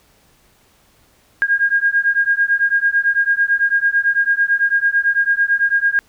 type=beating tone pair; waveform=sine; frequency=1619 / 1628 Hz; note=G#6 / G#6; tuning=-45 / -35 cents; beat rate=9 Hz; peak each=-16 dBFS; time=1.42-5.99 s; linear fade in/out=0 ms; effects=pink hiss -55 dBFS RMS until 6.08 s